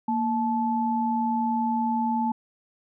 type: tone pair together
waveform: sine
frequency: 232.7 / 869.7 Hz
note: A#3 / A5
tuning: -3 / -20 cents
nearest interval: octave + major seventh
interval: 2283 cents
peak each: -25 dBFS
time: 0.08-2.32 s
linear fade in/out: 5 ms
effects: none